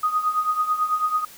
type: tone with tremolo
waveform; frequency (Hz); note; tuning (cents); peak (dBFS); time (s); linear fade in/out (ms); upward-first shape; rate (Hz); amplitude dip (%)
sine; 1245; D#6; +1; -16; 0.03-1.25; 5; triangle; 9.1; 80
effects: white hiss -45 dBFS RMS until 1.37 s